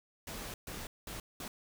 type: noise bursts at uneven times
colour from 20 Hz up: pink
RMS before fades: -43 dBFS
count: 4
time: 0.27-0.54 / 0.67-0.87 / 1.07-1.2 / 1.4-1.48 s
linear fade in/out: 2 ms
effects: none